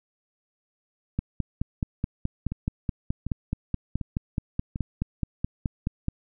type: two click trains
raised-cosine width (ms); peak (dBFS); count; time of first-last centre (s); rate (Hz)
5; -18 / -13; 4 / 24; 2.52-4.759 / 1.19-6.084; 1.34 / 4.7
effects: none